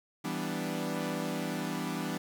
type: chord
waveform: sawtooth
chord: E minor seventh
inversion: none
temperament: equal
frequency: 164.81 / 196 / 246.9 / 293.7 Hz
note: E3 / G3 / B3 / D4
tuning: 0 / 0 / 0 / 0 cents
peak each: -34 dBFS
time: 0.24-2.18 s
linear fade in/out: 10 ms
effects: 10-bit